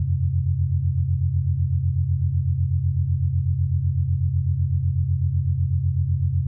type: tone cluster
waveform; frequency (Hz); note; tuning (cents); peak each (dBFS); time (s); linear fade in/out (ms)
sine; 85.5 / 93.5 / 132.2; F2 / F#2 / C3; -36 / +19 / +18; -23; 0-6.47; 5
effects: none